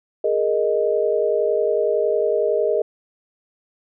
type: chord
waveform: sine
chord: Ab suspended second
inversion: none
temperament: equal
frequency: 415.3 / 466.2 / 622.3 Hz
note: Ab4 / Bb4 / Eb5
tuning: 0 / 0 / 0 cents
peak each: -21 dBFS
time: 0.24-2.82 s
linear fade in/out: 5 ms
effects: none